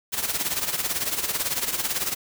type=noise with tremolo; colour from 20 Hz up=white; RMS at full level=-24 dBFS; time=0.12-2.15 s; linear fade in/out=20 ms; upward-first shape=sine; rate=18 Hz; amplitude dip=70%; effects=none